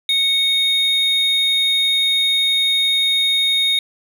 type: tone pair together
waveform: triangle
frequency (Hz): 2217 / 3711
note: C#7 / A#7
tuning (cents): 0 / -9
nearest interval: major sixth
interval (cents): 891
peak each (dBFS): -22 / -13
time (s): 0.09-3.79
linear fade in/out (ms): 2
effects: none